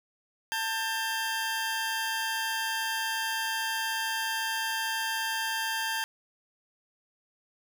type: tone pair together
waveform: 20% pulse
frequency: 893.6 / 1591 Hz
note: A5 / G6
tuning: +27 / +25 cents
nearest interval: minor seventh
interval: 998 cents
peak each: -27 dBFS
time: 0.52-6.04 s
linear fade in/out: 0 ms
effects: none